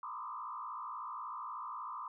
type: tone with frequency modulation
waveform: sine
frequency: 1108.7 Hz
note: C#6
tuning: in tune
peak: -40 dBFS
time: 0.03-2.08 s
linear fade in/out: 2 ms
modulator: 56.4 Hz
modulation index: 2.6
effects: none